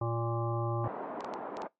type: harmonic tone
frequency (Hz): 116.54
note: A#2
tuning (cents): 0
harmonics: 1 / 3 / 5 / 7 / 9 / 10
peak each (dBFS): -32 / -37 / -39 / -40 / -42 / -42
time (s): 0.01-0.88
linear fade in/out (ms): 5
type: band-pass noise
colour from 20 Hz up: white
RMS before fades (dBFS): -40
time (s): 0.84-1.67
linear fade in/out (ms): 2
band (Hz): 230 to 990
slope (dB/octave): 24
type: clicks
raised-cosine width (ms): 0.2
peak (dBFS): -29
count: 5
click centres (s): 1.207 / 1.246 / 1.338 / 1.57 / 1.62
effects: noise-tail reverb RT60 0.2 s tail -23 dB re dry + AAC 32 kbps